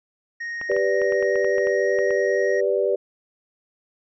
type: tone with pitch glide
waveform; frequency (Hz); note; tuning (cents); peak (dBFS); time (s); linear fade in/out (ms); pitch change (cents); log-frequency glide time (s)
triangle; 1865 to 1878; A#6 to A#6; 0 to +12; -26; 0.4-2.61; 10; +12; 0.61-2.15
type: clicks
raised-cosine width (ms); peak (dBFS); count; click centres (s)
0.5; -20; 12; 0.614 / 0.716 / 0.765 / 1.017 / 1.123 / 1.226 / 1.357 / 1.446 / 1.582 / 1.671 / 1.988 / 2.107
type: chord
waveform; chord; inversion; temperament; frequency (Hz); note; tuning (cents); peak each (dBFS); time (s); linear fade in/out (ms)
sine; G major; none; equal with one note detuned; 392 / 493.9 / 584.3; G4 / B4 / D5; 0 / 0 / -9; -22 / -23 / -23; 0.69-2.96; 10
effects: resampled to 16000 Hz